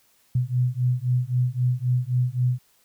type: beating tone pair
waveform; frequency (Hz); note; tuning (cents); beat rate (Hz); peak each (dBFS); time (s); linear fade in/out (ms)
sine; 123.1 / 126.9; B2 / B2; -5 / +47; 3.8; -23; 0.35-2.59; 5
effects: white hiss -62 dBFS RMS until 2.84 s